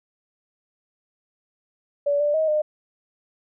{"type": "tone with pitch steps", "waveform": "sine", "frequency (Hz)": [574, 588, 632, 608], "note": ["D5", "D5", "D#5", "D#5"], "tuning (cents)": [-40, 2, 27, -40], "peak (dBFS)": -18, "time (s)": [2.06, 2.62], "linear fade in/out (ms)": 10, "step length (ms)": 140, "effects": []}